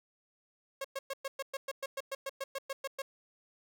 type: tone bursts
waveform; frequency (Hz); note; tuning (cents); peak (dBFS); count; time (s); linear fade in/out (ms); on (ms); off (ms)
sawtooth; 544; C#5; -33; -31; 16; 0.81-3.02; 5; 35; 110
effects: none

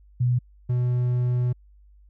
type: tone pair in turn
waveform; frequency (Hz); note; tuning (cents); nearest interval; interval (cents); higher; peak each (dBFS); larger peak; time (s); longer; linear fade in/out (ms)
sine / triangle; 123.47 / 123.47; B2 / B2; 0 / 0; unison; 0; neither; -18; neither; 0.2-0.39 / 0.69-1.53; second; 10
effects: added 50 Hz sine -50 dBFS peak until 2.09 s

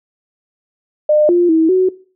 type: tone with pitch steps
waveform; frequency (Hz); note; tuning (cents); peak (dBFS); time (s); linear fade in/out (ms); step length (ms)
sine; 604 / 350.1 / 322.2 / 371.7; D5 / F4 / E4 / F#4; +48 / +4 / -39 / +8; -8; 1.09-1.89; 5; 200
effects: noise-tail reverb RT60 0.4 s tail -20 dB re dry

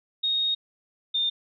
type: tone pair in turn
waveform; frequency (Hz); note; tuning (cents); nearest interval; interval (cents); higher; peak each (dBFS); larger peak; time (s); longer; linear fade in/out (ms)
sine; 3729 / 3619; A#7 / A7; 0 / +48; minor second; 52; first; -22; neither; 0.23-0.55 / 1.14-1.3; first; 10
effects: none

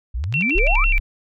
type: exponential sweep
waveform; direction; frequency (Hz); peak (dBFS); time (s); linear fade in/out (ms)
sine; up; 51.8 to 1385; -21; 0.14-0.85; 10
type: click train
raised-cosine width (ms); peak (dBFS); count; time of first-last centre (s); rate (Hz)
0.2; -19; 7; 0.24-0.753; 11.7
type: tone with vibrato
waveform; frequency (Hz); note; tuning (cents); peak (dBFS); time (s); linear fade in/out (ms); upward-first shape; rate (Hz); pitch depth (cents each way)
sine; 2520; D#7; +21; -18; 0.34-0.98; 0; square; 6; 130
type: tone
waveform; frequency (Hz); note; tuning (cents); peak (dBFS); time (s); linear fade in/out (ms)
sine; 33.61; C1; +47; -15; 0.55-1; 10
effects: none

